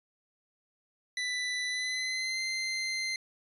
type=tone with pitch glide; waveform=25% pulse; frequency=1987 to 2077 Hz; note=B6 to C7; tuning=+10 to -13 cents; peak=-27 dBFS; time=1.17-3.16 s; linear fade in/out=2 ms; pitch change=+77 cents; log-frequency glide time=1.68-2.4 s; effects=resampled to 24000 Hz